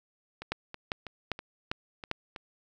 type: two click trains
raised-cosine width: 0.3 ms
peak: -24 / -14 dBFS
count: 7 / 5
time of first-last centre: 0.42-2.362 / 0.52-2.114 s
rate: 3.09 / 2.51 Hz
effects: none